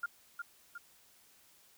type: tone with echo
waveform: sine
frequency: 1406 Hz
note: F6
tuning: 11 cents sharp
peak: -32 dBFS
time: 0.03-0.06 s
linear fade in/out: 5 ms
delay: 360 ms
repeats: 2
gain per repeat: -5 dB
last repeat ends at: 0.78 s
effects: white hiss -64 dBFS RMS until 1.77 s